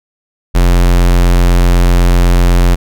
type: tone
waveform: square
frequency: 44 Hz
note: F1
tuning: 14 cents sharp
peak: -6 dBFS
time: 0.54-2.76 s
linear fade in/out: 20 ms
effects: none